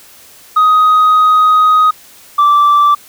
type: tone pair in turn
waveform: sine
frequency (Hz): 1253 / 1167.7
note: D#6 / D6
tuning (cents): +12 / -10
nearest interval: minor second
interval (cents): 122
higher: first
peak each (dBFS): -3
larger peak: neither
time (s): 0.56-1.91 / 2.38-2.95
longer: first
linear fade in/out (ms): 10
effects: tanh soft clip ceiling -4 dBFS + white hiss -40 dBFS RMS until 3.08 s